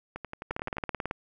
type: two click trains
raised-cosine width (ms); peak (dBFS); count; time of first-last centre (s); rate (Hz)
0.5; -16 / -22; 12 / 8; 0.51-1.111 / 0.16-0.769; 18.3 / 11.5
effects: none